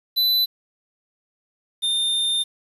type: tone pair in turn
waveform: square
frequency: 4000 / 3618 Hz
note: B7 / A7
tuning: +21 / +48 cents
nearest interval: major second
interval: 173 cents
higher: first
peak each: -17 / -20 dBFS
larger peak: first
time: 0.16-0.46 / 1.82-2.44 s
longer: second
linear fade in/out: 20 ms
effects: resampled to 32000 Hz + 8-bit